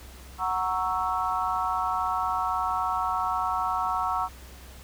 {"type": "chord", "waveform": "sine", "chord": "F# dominant seventh", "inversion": "none", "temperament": "equal", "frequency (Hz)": [740, 932.3, 1108.7, 1318.5], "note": ["F#5", "A#5", "C#6", "E6"], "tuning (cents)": [0, 0, 0, 0], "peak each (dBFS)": -30, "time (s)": [0.38, 4.29], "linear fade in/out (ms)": 50, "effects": ["added 64 Hz sine -45 dBFS peak until 4.83 s", "pink hiss -49 dBFS RMS until 4.83 s"]}